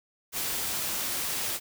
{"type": "noise", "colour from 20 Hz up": "white", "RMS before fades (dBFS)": -31, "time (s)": [0.32, 1.6], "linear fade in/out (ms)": 50, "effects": []}